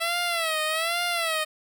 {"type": "tone with vibrato", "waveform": "10% pulse", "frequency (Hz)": 659.3, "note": "E5", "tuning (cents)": 0, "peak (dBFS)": -16, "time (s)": [0, 1.45], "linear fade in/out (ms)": 20, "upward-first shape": "sine", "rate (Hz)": 1.2, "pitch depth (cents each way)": 110, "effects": []}